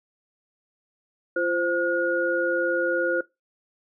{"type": "tone cluster", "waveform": "sine", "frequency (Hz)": [344.7, 522, 1439], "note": ["F4", "C5", "F#6"], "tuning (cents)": [-23, -4, -49], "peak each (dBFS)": [-27, -25, -25], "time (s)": [1.36, 3.21], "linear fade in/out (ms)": 5, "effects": ["noise-tail reverb RT60 0.2 s tail -20 dB re dry"]}